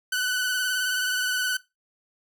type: tone with vibrato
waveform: sawtooth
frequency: 1498 Hz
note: F#6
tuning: 21 cents sharp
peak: -20 dBFS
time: 0.12-1.57 s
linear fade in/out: 5 ms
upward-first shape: sine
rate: 19 Hz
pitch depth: 32 cents each way
effects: noise-tail reverb RT60 0.2 s tail -17 dB re dry